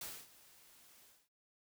white noise with ADSR envelope, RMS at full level -44 dBFS, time 0.01-1.29 s, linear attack 4 ms, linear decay 250 ms, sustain -19 dB, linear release 240 ms, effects none

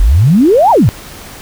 sine exponential two-way sweep, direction up then down, 41.2 to 976 to 88.2 Hz, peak -4 dBFS, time 0-0.89 s, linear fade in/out 0 ms, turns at 0.71 s, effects pink hiss -31 dBFS RMS until 1.41 s

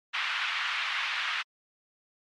white band-pass noise, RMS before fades -31 dBFS, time 0.13-1.43 s, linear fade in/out 20 ms, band 1100 to 3100 Hz, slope 24 dB/octave, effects MP3 64 kbps

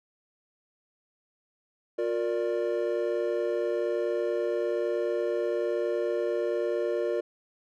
triangle chord, Bb major, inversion second, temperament equal with one note detuned, 357.2 / 466.2 / 587.3 Hz, F4 / Bb4 / D5, +39 / 0 / 0 cents, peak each -28 / -28 / -29 dBFS, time 1.98-7.21 s, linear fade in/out 10 ms, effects none

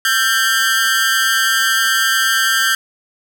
sawtooth tone with amplitude modulation, 1576 Hz, G6, 9 cents sharp, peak -5 dBFS, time 0.05-2.75 s, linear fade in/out 2 ms, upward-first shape sine, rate 229 Hz, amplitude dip 95%, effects none

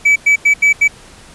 triangle tone bursts at uneven times, 2294 Hz, D7, 41 cents flat, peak -5 dBFS, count 5, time 0.05-0.16 / 0.26-0.36 / 0.45-0.54 / 0.62-0.73 / 0.81-0.88 s, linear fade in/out 10 ms, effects pink hiss -40 dBFS RMS until 1.34 s + resampled to 24000 Hz

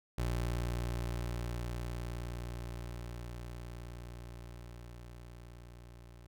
25% pulse tone with level ramp, 59.4 Hz, A#1, 33 cents sharp, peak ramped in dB -28 to -48 dBFS, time 0.18-6.27 s, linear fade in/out 5 ms, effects none

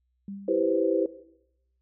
sine tone with exponential decay, 198.4 Hz, G3, 21 cents sharp, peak -33 dBFS, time 0.28-1.11 s, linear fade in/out 2 ms, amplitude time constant 180 ms
sine chord, C major seventh, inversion first, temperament equal, 329.6 / 392 / 493.9 / 523.3 Hz, E4 / G4 / B4 / C5, 0 / 0 / 0 / 0 cents, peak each -27 dBFS, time 0.48-1.06 s, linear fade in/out 5 ms
effects noise-tail reverb RT60 0.8 s tail -17 dB re dry + added 62 Hz sine -70 dBFS peak until 1.81 s

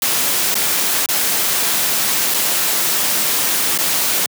white noise with dropouts, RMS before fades -17 dBFS, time 0.02-4.26 s, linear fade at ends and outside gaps 1 ms, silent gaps 0.543-0.553 / 1.06-1.088 / 2.34-2.344 / 3.777-3.787 s, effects high-pass 150 Hz 12 dB/octave

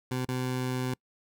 20% pulse tone with dropouts, 127.5 Hz, C3, 44 cents flat, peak -24 dBFS, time 0.11-0.94 s, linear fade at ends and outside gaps 5 ms, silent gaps 0.252-0.285 s, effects noise-tail reverb RT60 0.1 s tail -26 dB re dry

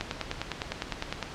click train, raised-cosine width 0.2 ms, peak -12 dBFS, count 13, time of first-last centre 0.01-1.227 s, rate 9.86 Hz, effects pink hiss -41 dBFS RMS until 1.34 s + low-pass 5000 Hz 12 dB/octave

